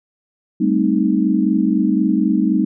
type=chord; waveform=sine; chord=A half-diminished seventh; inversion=third; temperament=equal; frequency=196 / 220 / 261.6 / 311.1 Hz; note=G3 / A3 / C4 / Eb4; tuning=0 / 0 / 0 / 0 cents; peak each=-18 / -19 / -20 / -18 dBFS; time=0.6-2.65 s; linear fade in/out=10 ms; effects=none